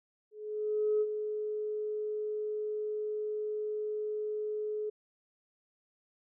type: tone with ADSR envelope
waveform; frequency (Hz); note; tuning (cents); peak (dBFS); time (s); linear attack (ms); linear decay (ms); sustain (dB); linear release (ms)
sine; 425; G#4; +40; -24; 0.31-4.9; 700; 48; -8; 9
effects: tanh soft clip ceiling -20 dBFS